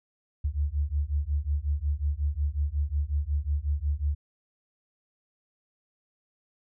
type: beating tone pair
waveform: sine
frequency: 70.3 / 75.8 Hz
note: C#2 / D#2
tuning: +25 / -45 cents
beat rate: 5.5 Hz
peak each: -28 dBFS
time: 0.44-4.15 s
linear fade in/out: 10 ms
effects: none